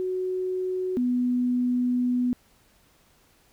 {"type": "tone pair in turn", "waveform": "sine", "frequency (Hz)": [370, 247.4], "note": ["F#4", "B3"], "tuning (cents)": [0, 3], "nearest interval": "perfect fifth", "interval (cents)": 697, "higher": "first", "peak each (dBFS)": [-25, -21], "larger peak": "second", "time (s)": [[0, 0.97], [0.97, 2.33]], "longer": "second", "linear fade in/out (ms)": 0, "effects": ["pink hiss -61 dBFS RMS until 3.52 s"]}